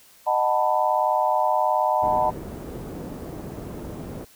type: chord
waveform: sine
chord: B dominant seventh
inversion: first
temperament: just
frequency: 617.4 / 740.8 / 889 / 987.8 Hz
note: D#5 / F#5 / A5 / B5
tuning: -14 / +2 / +18 / 0 cents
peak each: -24 / -24 / -23 / -25 dBFS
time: 0.26-2.31 s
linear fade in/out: 20 ms
type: low-pass noise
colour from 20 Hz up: white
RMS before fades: -35 dBFS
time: 2.02-4.25 s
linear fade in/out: 10 ms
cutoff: 380 Hz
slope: 12 dB/octave
effects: white hiss -53 dBFS RMS until 4.35 s